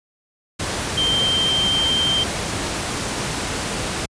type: tone in noise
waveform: sine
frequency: 3144 Hz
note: G7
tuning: 4 cents sharp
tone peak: -17 dBFS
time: 0.97-2.24 s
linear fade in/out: 10 ms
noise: pink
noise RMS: -24 dBFS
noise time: 0.59-4.06 s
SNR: +4 dB
effects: high-pass 60 Hz 12 dB/octave + resampled to 22050 Hz